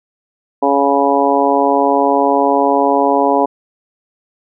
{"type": "harmonic tone", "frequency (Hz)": 140, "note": "C#3", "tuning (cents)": 18, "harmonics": [2, 3, 4, 5, 6, 7], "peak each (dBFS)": [-17, -17, -17, -17, -17, -17], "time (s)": [0.62, 3.46], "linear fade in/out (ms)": 10, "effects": []}